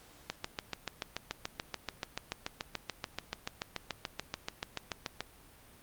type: click train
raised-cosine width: 0.2 ms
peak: -17 dBFS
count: 35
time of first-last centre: 0.3-5.206 s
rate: 6.93 Hz
effects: pink hiss -58 dBFS RMS until 5.82 s + Opus 48 kbps